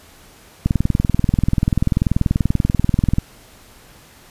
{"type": "click train", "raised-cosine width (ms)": 5, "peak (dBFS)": -3, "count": 53, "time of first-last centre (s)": [0.66, 3.184], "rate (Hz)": 20.6, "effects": ["pink hiss -46 dBFS RMS until 4.3 s", "resampled to 32000 Hz"]}